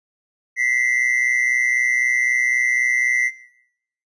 triangle tone pair together, 1951.1 / 2075 Hz, B6 / C7, -22 / -15 cents, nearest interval minor second, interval 107 cents, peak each -18 / -18 dBFS, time 0.56-3.31 s, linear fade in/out 50 ms, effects noise-tail reverb RT60 0.8 s tail -20 dB re dry + resampled to 22050 Hz

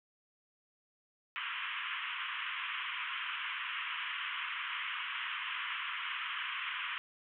white band-pass noise, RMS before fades -39 dBFS, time 1.36-6.98 s, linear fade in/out 0 ms, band 990 to 3200 Hz, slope 96 dB/octave, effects none

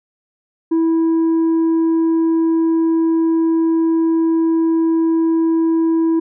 sine tone with tanh clipping, 327.3 Hz, E4, 12 cents flat, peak -13 dBFS, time 0.71-6.2 s, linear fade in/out 10 ms, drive 3 dB, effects none

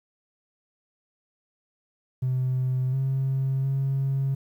triangle tone with pitch steps, 128.6 / 134 / 135.9 Hz, C3 / C3 / C#3, -30 / +42 / -34 cents, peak -19 dBFS, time 2.22-4.35 s, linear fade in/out 10 ms, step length 710 ms, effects tanh soft clip ceiling -19 dBFS + 10-bit

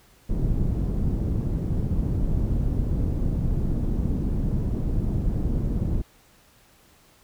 pink low-pass noise, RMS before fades -24 dBFS, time 0.29-6.02 s, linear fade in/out 10 ms, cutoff 220 Hz, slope 12 dB/octave, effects pink hiss -57 dBFS RMS until 7.23 s

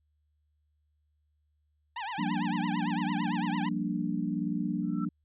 sawtooth tone with vibrato, 884 Hz, A5, 8 cents sharp, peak -30 dBFS, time 1.96-3.69 s, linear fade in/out 5 ms, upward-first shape triangle, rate 8.9 Hz, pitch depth 260 cents each way
sine chord, G minor seventh, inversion third, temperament equal, 174.61 / 196 / 233.1 / 293.7 Hz, F3 / G3 / Bb3 / D4, 0 / 0 / 0 / 0 cents, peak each -34 dBFS, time 2.18-5.09 s, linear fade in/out 10 ms
sine tone with exponential growth, 1331 Hz, E6, 16 cents sharp, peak -36 dBFS, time 4.82-5.05 s, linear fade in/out 5 ms, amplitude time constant 50 ms
effects added 75 Hz sine -70 dBFS peak until 5.24 s + resampled to 8000 Hz

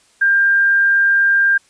sine tone, 1596 Hz, G6, 31 cents sharp, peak -10 dBFS, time 0.21-1.58 s, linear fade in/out 10 ms, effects white hiss -54 dBFS RMS until 1.69 s + resampled to 22050 Hz

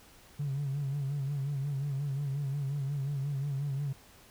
triangle tone with vibrato, 140 Hz, C#3, 18 cents sharp, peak -27 dBFS, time 0.39-3.93 s, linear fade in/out 10 ms, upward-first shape sine, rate 5.6 Hz, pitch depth 74 cents each way, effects tanh soft clip ceiling -27 dBFS + pink hiss -57 dBFS RMS until 4.3 s

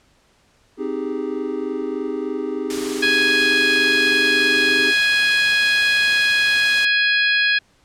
triangle chord, Ab major seventh, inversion first, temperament equal, 261.6 / 311.1 / 392 / 415.3 Hz, C4 / Eb4 / G4 / Ab4, 0 / 0 / 0 / 0 cents, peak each -27 / -26 / -25 / -26 dBFS, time 0.77-4.94 s, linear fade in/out 50 ms
white noise, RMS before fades -29 dBFS, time 2.7-6.85 s, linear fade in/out 2 ms
harmonic tone, 830.6 Hz, G#5, in tune, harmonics 2 / 3 / 4 / 5 / 6, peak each -17 / -20 / -23 / -25 / -31 dBFS, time 3.02-7.59 s, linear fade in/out 10 ms
effects pink hiss -58 dBFS RMS until 7.84 s + low-pass 8000 Hz 12 dB/octave

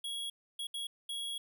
square tone bursts at uneven times, 3322 Hz, G#7, in tune, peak -37 dBFS, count 4, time 0.04-0.3 / 0.59-0.67 / 0.74-0.87 / 1.09-1.38 s, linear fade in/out 5 ms, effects none

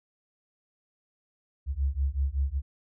sine beating tone pair, 66.3 / 71.6 Hz, C2 / D2, +23 / -43 cents, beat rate 5.3 Hz, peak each -28 dBFS, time 1.66-2.62 s, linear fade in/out 50 ms, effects none

